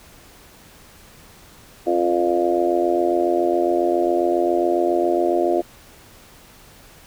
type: harmonic tone with a mistuned harmonic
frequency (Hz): 87.31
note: F2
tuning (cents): 0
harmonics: 3 / 4 / 5 / 6 / 7 / 8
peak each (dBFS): -29 / -19 / -28 / -28 / -23 / -23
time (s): 1.86-5.62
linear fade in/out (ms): 20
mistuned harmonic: 3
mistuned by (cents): +44
effects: pink hiss -47 dBFS RMS until 7.06 s